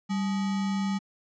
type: tone with sample-and-hold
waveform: sine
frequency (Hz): 196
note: G3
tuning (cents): 0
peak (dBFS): -25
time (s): 0.09-0.99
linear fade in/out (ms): 20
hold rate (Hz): 1050
effects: resampled to 16000 Hz